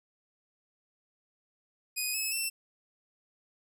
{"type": "tone with pitch steps", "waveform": "10% pulse", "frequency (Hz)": [2491, 2586, 2685], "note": ["D#7", "E7", "E7"], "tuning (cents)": [1, -34, 31], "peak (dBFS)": -22, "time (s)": [1.96, 2.5], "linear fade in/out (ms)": 20, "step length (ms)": 180, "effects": []}